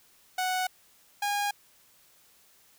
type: tone pair in turn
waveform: sawtooth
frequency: 740 / 816.9 Hz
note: F#5 / G#5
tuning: 0 / -29 cents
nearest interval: major second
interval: 171 cents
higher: second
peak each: -23 dBFS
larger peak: neither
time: 0.38-0.67 / 1.22-1.51 s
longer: neither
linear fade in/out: 5 ms
effects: white hiss -61 dBFS RMS until 2.78 s